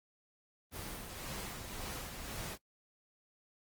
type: noise with tremolo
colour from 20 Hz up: pink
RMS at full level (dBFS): -42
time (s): 0.71-2.58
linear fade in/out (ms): 50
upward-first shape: sine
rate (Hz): 1.9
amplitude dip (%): 40
effects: noise-tail reverb RT60 0.1 s tail -18 dB re dry + Opus 24 kbps